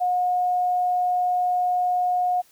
sine tone, 722 Hz, F#5, 43 cents flat, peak -19 dBFS, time 0-2.42 s, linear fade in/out 20 ms, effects white hiss -57 dBFS RMS until 2.51 s

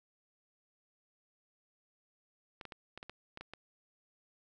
clicks, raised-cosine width 0.3 ms, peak -29 dBFS, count 9, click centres 2.612 / 2.653 / 2.722 / 2.976 / 3.029 / 3.096 / 3.374 / 3.41 / 3.536 s, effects none

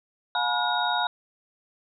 sine tone cluster, 715 / 851 / 971 / 1436 / 3758 Hz, F5 / G#5 / B5 / F6 / A#7, +41 / +42 / -30 / +48 / +13 cents, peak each -29 dBFS, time 0.35-1.07 s, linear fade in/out 2 ms, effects none

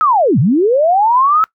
sine linear two-way sweep, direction down then up, 1318.5 to 110 to 1318.5 Hz, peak -8 dBFS, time 0.01-1.44 s, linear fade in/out 0 ms, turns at 0.39 s, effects noise-tail reverb RT60 0.1 s tail -21 dB re dry

